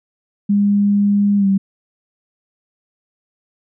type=tone with pitch glide; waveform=sine; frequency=203 to 194.84 Hz; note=G#3 to G3; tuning=-39 to -10 cents; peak=-11 dBFS; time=0.49-1.58 s; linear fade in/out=10 ms; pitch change=-71 cents; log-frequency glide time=1.37-1.47 s; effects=none